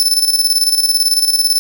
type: tone with tremolo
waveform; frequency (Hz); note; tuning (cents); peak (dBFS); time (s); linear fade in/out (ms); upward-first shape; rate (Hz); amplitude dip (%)
sawtooth; 5274; E8; 0; -6; 0-1.59; 0; square; 18; 60
effects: 7-bit